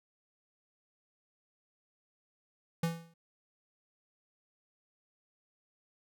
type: tone with exponential decay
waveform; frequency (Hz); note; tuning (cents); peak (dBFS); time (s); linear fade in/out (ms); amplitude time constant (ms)
square; 166.6; E3; +19; -27; 2.83-3.14; 5; 67
effects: none